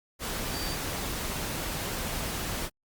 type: tone in noise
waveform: sine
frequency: 4654 Hz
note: D8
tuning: 17 cents flat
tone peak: -38 dBFS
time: 0.51-0.78 s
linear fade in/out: 50 ms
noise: pink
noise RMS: -33 dBFS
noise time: 0.19-2.7 s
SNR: -8 dB
effects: Opus 48 kbps